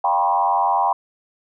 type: tone with frequency modulation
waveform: sine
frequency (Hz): 880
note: A5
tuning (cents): 0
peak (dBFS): -15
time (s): 0.04-0.93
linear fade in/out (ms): 5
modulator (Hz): 90.4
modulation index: 2
effects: none